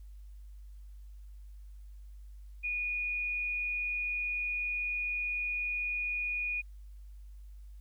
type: tone with frequency modulation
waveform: sine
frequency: 2454 Hz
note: D#7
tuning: 25 cents flat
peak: -31 dBFS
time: 2.63-6.62 s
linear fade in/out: 20 ms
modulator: 109 Hz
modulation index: 0.21
effects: added 50 Hz sine -46 dBFS peak until 7.8 s + white hiss -74 dBFS RMS until 7.8 s